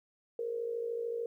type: tone with amplitude modulation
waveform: sine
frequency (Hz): 466.2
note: A#4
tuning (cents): 0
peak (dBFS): -30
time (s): 0.39-1.26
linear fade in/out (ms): 2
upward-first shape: sine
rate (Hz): 53.5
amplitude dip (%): 65
effects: 12-bit